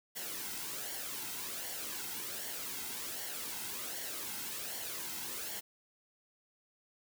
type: noise with flanger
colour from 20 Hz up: white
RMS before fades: -41 dBFS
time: 0.15-5.61 s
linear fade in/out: 20 ms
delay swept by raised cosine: 0.79 to 1.74 ms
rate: 1.3 Hz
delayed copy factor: -0.55
effects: none